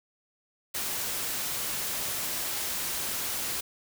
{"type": "noise", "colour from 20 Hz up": "white", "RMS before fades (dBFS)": -32, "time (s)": [0.74, 3.61], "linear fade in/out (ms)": 10, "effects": []}